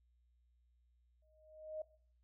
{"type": "tone with exponential growth", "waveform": "sine", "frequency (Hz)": 622.3, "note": "D#5", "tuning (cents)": 0, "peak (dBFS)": -38, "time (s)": [1.22, 1.82], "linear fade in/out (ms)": 5, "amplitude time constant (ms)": 130, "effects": ["noise-tail reverb RT60 0.5 s tail -19 dB re dry", "added 60 Hz sine -70 dBFS peak until 2.23 s"]}